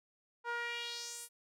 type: tone with band-pass filter sweep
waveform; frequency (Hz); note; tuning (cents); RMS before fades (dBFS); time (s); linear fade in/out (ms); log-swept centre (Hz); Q
sawtooth; 473.6; A#4; +27; -41; 0.44-1.29; 50; 1100 to 11000; 2.5
effects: none